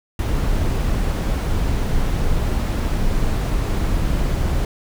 brown noise, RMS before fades -19 dBFS, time 0.19-4.65 s, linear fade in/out 2 ms, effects none

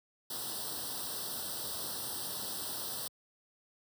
white noise with comb filter, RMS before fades -39 dBFS, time 0.3-3.08 s, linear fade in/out 5 ms, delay 0.22 ms, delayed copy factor +1, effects high-pass 80 Hz 12 dB/octave

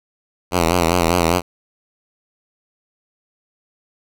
5% pulse tone with vibrato, 85.6 Hz, F2, 34 cents flat, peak -3 dBFS, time 0.51-1.42 s, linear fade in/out 50 ms, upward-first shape sine, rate 5 Hz, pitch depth 88 cents each way, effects none

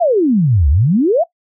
sine exponential two-way sweep, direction down then up, 740 to 65.8 to 740 Hz, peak -9 dBFS, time 0-1.24 s, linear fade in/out 20 ms, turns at 0.69 s, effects noise-tail reverb RT60 0.1 s tail -17 dB re dry

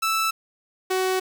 sawtooth tone pair in turn, 1318.5 / 374.3 Hz, E6 / F#4, 0 / +20 cents, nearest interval octave + minor seventh, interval 2180 cents, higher first, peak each -17 dBFS, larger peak neither, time 0.02-0.31 / 0.9-1.2 s, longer second, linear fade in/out 10 ms, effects 8-bit

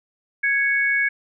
sine tone pair together, 1660.9 / 2217 Hz, G#6 / C#7, 0 / 0 cents, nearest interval perfect fourth, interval 500 cents, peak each -20 dBFS, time 0.43-1.09 s, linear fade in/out 10 ms, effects none

